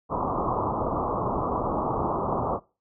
white low-pass noise, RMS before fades -27 dBFS, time 0.09-2.6 s, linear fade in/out 50 ms, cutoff 1200 Hz, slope 96 dB/octave, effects noise-tail reverb RT60 0.3 s tail -21 dB re dry

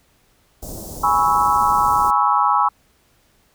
pink band-stop noise, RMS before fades -32 dBFS, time 0.62-2.11 s, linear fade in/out 10 ms, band 760 to 5700 Hz, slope 24 dB/octave
sine chord, C# minor seventh, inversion second, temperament equal with one note detuned, 830.6 / 987.8 / 1108.7 / 1306.4 Hz, G#5 / B5 / C#6 / E6, 0 / 0 / 0 / -16 cents, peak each -19 dBFS, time 1.03-2.69 s, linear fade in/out 10 ms
effects pink hiss -59 dBFS RMS until 3.54 s

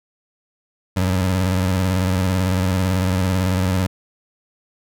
25% pulse tone with vibrato, 92.7 Hz, F#2, 4 cents sharp, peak -13 dBFS, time 0.96-3.87 s, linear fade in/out 10 ms, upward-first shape square, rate 18 Hz, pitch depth 56 cents each way, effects none

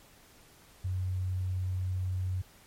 sine tone, 92.4 Hz, F#2, 2 cents flat, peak -29 dBFS, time 0.84-2.42 s, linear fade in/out 10 ms, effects pink hiss -58 dBFS RMS until 2.66 s + MP3 64 kbps

